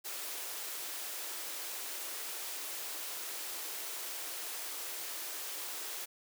white high-pass noise, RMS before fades -41 dBFS, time 0.04-6.06 s, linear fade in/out 20 ms, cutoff 300 Hz, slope 48 dB/octave, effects none

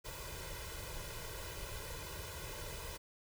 pink noise with comb filter, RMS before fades -45 dBFS, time 0.04-2.98 s, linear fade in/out 20 ms, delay 2 ms, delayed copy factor +0.9, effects none

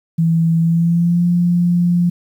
sine tone with pitch glide, 164.81 to 174.61 Hz, E3 to F3, 0 to 0 cents, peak -11 dBFS, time 0.18-2.1 s, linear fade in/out 10 ms, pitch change +100 cents, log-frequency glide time 0.59-1.26 s, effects 8-bit

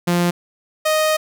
sawtooth tone pair in turn, 174.61 / 622.2 Hz, F3 / D#5, 0 / 0 cents, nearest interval octave + minor seventh, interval 2200 cents, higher second, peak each -11 dBFS, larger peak neither, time 0.07-0.31 / 0.85-1.17 s, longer second, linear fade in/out 10 ms, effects none

